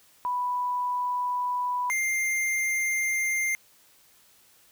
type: tone pair in turn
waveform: sine / square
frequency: 987.8 / 2103 Hz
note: B5 / C7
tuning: 0 / +8 cents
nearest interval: octave + minor second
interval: 1308 cents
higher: second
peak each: -25 dBFS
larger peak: neither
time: 0.25-1.9 / 1.9-3.55 s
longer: neither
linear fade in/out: 0 ms
effects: white hiss -59 dBFS RMS until 4.71 s